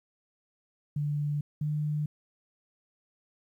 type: tone pair in turn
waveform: sine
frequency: 146.83 / 150.18 Hz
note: D3 / D3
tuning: 0 / +39 cents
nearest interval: unison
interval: 39 cents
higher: second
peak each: -27 dBFS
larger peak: neither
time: 0.96-1.41 / 1.61-2.06 s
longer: neither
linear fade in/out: 5 ms
effects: 11-bit